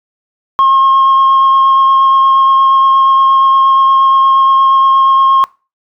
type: tone with vibrato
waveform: sine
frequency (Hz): 1075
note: C6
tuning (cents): +47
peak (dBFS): -3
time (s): 0.59-5.44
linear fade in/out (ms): 0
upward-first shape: triangle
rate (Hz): 8.5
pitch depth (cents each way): 11
effects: noise-tail reverb RT60 0.3 s tail -23 dB re dry + tanh soft clip ceiling -3 dBFS